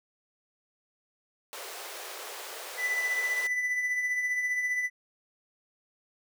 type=high-pass noise; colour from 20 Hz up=pink; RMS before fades=-41 dBFS; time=1.53-3.47 s; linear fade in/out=0 ms; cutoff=390 Hz; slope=48 dB/octave
type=tone with tremolo; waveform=triangle; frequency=1990 Hz; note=B6; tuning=13 cents sharp; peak=-23 dBFS; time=2.77-4.9 s; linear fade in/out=50 ms; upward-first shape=triangle; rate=15 Hz; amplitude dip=50%
effects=none